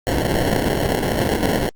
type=noise with sample-and-hold; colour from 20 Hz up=white; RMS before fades=-19 dBFS; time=0.07-1.69 s; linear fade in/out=0 ms; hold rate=1225 Hz; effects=Opus 48 kbps